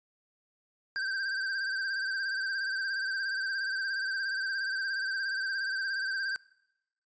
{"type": "tone with vibrato", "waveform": "square", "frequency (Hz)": 1568, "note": "G6", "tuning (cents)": 0, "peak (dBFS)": -31, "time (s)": [0.96, 6.36], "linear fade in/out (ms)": 0, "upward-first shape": "sine", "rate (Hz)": 17, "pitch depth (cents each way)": 48, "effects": ["noise-tail reverb RT60 0.9 s tail -24 dB re dry", "resampled to 16000 Hz"]}